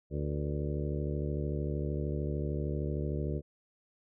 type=harmonic tone with a mistuned harmonic; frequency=73.2 Hz; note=D2; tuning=5 cents flat; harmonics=1 / 2 / 3 / 4 / 5 / 6 / 7 / 8; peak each=-35 / -35 / -42 / -42 / -40 / -43 / -45 / -46 dBFS; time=0.1-3.42 s; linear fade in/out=50 ms; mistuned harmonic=7; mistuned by=-65 cents; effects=none